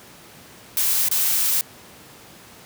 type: noise with dropouts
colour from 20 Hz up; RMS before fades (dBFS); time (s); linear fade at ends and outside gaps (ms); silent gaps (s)
blue; -20; 0.77-1.61; 1; 1.086-1.113
effects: pink hiss -45 dBFS RMS until 2.65 s + high-pass 100 Hz 12 dB/octave